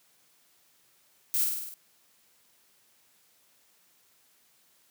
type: noise with echo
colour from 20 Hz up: violet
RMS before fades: -27 dBFS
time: 1.34-1.44 s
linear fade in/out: 0 ms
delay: 50 ms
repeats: 6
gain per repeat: -3 dB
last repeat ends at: 1.74 s
effects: white hiss -65 dBFS RMS until 4.9 s + high-pass 100 Hz 12 dB/octave